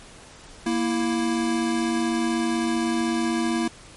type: tone pair together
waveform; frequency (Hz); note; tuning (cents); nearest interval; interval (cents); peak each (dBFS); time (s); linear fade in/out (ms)
square; 234.4 / 330.3; A#3 / E4; +10 / +4; tritone; 594; -25; 0.66-3.68; 5
effects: pink hiss -46 dBFS RMS until 3.96 s + MP3 48 kbps